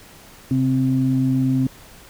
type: tone pair together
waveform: sine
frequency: 132.51 / 261.6 Hz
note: C3 / C4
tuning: +22 / 0 cents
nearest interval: octave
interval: 1178 cents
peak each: -19 / -17 dBFS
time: 0.51-1.67 s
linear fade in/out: 2 ms
effects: tanh soft clip ceiling -8 dBFS + pink hiss -45 dBFS RMS until 2.09 s